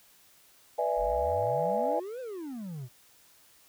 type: chord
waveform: sine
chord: E dominant seventh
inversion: second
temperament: equal with one note detuned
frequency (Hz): 493.9 / 594.2 / 659.3 / 830.6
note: B4 / D5 / E5 / G#5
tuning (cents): 0 / +20 / 0 / 0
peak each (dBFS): -31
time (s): 0.78-2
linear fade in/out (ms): 10
type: exponential two-way sweep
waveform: triangle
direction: up then down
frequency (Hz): 40.12 to 529 to 116.2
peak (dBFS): -34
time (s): 0.96-2.89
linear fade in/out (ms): 50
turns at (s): 2.2
effects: tanh soft clip ceiling -14 dBFS + white hiss -60 dBFS RMS until 3.68 s